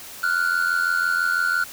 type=tone pair together; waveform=triangle; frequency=1396.9 / 1482.9 Hz; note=F6 / F#6; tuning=0 / +3 cents; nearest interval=minor second; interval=103 cents; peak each=-20 dBFS; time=0.23-1.64 s; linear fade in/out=5 ms; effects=white hiss -39 dBFS RMS until 1.72 s